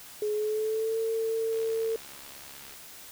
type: tone with pitch glide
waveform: sine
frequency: 421.7 to 449.4 Hz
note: G#4 to A4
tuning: +26 to +37 cents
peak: -26 dBFS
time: 0.22-1.96 s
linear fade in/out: 2 ms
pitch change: +111 cents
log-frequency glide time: 0.33-0.97 s
type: click train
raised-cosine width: 0.2 ms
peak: -30 dBFS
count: 85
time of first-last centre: 1.53-2.739 s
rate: 69.5 Hz
effects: white hiss -47 dBFS RMS until 3.11 s